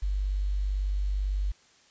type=tone with quantisation; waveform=sine; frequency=49 Hz; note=G1; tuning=in tune; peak=-25 dBFS; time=0.02-1.52 s; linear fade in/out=10 ms; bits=9; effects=white hiss -60 dBFS RMS until 1.9 s + resampled to 16000 Hz